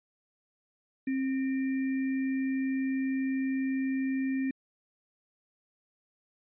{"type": "tone with sample-and-hold", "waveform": "sine", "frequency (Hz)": 266.2, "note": "C4", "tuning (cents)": 30, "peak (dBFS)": -27, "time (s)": [1.07, 4.51], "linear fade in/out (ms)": 5, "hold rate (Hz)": 2100, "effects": ["resampled to 8000 Hz"]}